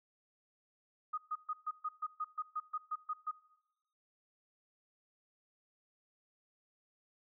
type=tone bursts; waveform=sine; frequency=1244.5 Hz; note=D#6; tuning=in tune; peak=-34 dBFS; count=13; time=1.13-3.314 s; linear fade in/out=10 ms; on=48 ms; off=130 ms; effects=noise-tail reverb RT60 1.0 s tail -21 dB re dry